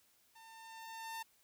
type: tone with level ramp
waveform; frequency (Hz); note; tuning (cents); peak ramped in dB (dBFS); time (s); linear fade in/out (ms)
sawtooth; 901; A5; +41; -53 to -37; 0.35-1.23; 10
effects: white hiss -71 dBFS RMS until 1.43 s